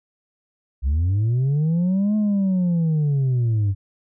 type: linear two-way sweep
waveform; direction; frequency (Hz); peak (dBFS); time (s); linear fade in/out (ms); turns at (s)
sine; up then down; 62.3 to 214.6 to 95.1; -14; 0.82-3.75; 50; 2.16
effects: tanh soft clip ceiling -16 dBFS